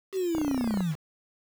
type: linear sweep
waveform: sine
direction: down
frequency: 393.1 to 142.5 Hz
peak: -25 dBFS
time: 0.12-0.96 s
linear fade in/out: 50 ms
type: click train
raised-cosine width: 1 ms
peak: -19 dBFS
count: 15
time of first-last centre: 0.35-0.806 s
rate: 30.7 Hz
effects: 7-bit